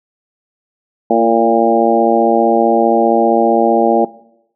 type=harmonic tone with a mistuned harmonic; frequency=115.3 Hz; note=A#2; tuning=19 cents flat; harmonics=2 / 3 / 4 / 5 / 6 / 7; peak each=-16 / -16 / -16 / -16 / -16 / -16 dBFS; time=1.1-4.05 s; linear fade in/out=5 ms; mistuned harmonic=3; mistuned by=-20 cents; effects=noise-tail reverb RT60 0.8 s tail -19 dB re dry